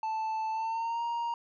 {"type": "tone with pitch glide", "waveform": "triangle", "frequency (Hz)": [880, 937.7], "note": ["A5", "A#5"], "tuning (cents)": [0, 10], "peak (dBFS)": -28, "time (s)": [0.03, 1.34], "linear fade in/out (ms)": 2, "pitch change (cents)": 110, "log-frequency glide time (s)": [0.51, 1.03], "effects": ["resampled to 16000 Hz"]}